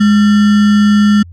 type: tone with sample-and-hold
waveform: sine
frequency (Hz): 207.7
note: G#3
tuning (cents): 0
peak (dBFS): -5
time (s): 0-1.23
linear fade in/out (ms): 10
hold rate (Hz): 1575
effects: added 86 Hz sine -31 dBFS peak until 1.32 s + low-pass 5000 Hz 12 dB/octave